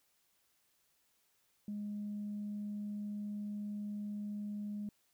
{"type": "tone", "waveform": "sine", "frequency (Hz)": 207.1, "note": "G#3", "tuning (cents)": -5, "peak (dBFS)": -37, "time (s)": [1.68, 4.89], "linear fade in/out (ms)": 2, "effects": ["tanh soft clip ceiling -34 dBFS", "white hiss -75 dBFS RMS until 5.13 s"]}